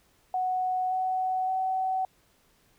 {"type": "tone with pitch steps", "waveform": "sine", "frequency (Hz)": [740, 747.3, 754.7], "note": ["F#5", "F#5", "F#5"], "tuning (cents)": [0, 17, 34], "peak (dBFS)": -25, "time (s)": [0.34, 2.05], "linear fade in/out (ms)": 2, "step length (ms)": 570, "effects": ["pink hiss -65 dBFS RMS until 2.78 s"]}